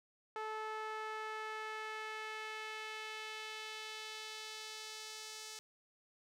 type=tone with band-pass filter sweep; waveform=sawtooth; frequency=434.7 Hz; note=A4; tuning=21 cents flat; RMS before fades=-45 dBFS; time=0.36-5.59 s; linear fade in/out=0 ms; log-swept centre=1100 to 5800 Hz; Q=1.2; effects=none